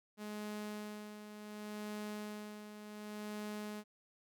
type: tone with tremolo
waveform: sawtooth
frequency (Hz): 210.3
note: G#3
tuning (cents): +22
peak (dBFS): -37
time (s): 0.17-3.84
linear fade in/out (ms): 50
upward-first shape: sine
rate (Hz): 0.68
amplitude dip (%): 60
effects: none